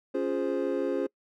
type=chord; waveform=triangle; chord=Db major seventh; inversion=none; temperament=equal; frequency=277.2 / 349.2 / 415.3 / 523.3 Hz; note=Db4 / F4 / Ab4 / C5; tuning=0 / 0 / 0 / 0 cents; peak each=-30 dBFS; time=0.14-1.07 s; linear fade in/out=10 ms; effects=noise-tail reverb RT60 0.1 s tail -25 dB re dry